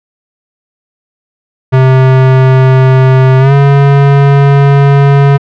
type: tone with pitch glide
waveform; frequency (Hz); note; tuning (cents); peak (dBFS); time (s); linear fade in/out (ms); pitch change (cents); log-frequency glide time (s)
square; 130.81 to 140.2; C3 to C#3; 0 to +20; -3; 1.72-5.38; 20; +120; 3.39-3.53
effects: low-pass 2000 Hz 12 dB/octave